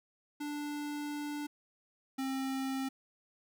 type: tone pair in turn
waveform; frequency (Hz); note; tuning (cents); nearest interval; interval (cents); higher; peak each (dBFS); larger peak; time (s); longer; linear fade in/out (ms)
square; 293.7 / 266.6; D4 / C4; 0 / +33; major second; 167; first; -37 / -34; second; 0.4-1.47 / 2.18-2.89; first; 10
effects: none